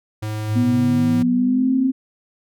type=tone; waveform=square; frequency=107.4 Hz; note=A2; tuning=41 cents flat; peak=-24 dBFS; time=0.22-1.23 s; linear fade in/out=10 ms
type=linear sweep; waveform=sine; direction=up; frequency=100.3 to 242.2 Hz; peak=-23 dBFS; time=0.47-1.91 s; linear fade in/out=50 ms
type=tone with pitch glide; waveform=sine; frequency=245.8 to 263.4 Hz; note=B3 to C4; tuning=-8 to +12 cents; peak=-15 dBFS; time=0.55-1.92 s; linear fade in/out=20 ms; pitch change=+120 cents; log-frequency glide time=1.34-1.73 s
effects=none